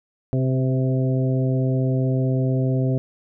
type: harmonic tone with a mistuned harmonic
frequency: 130.81 Hz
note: C3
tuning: in tune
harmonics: 1 / 2 / 3 / 4 / 5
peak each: -19 / -25 / -29 / -31 / -33 dBFS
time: 0.33-2.98 s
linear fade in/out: 0 ms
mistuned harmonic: 4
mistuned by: -20 cents
effects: none